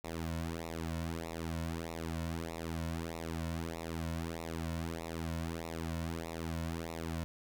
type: tone with flanger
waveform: sawtooth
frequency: 82.41 Hz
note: E2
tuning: in tune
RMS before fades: -39 dBFS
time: 0.04-7.24 s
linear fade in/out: 0 ms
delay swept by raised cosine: 0.63 to 2.53 ms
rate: 1.6 Hz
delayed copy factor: -0.9
effects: none